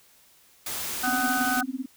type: noise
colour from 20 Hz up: white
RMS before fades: -32 dBFS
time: 0.66-1.61 s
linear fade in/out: 5 ms
type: harmonic tone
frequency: 250 Hz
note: B3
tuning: 21 cents sharp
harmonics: 1 / 3 / 5 / 6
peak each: -35 / -28 / -32 / -27 dBFS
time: 1.03-1.63 s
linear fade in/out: 10 ms
type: tone with tremolo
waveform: sine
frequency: 261.6 Hz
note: C4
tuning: in tune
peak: -25 dBFS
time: 1.07-1.86 s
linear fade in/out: 10 ms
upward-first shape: sine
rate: 18 Hz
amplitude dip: 100%
effects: white hiss -58 dBFS RMS until 1.96 s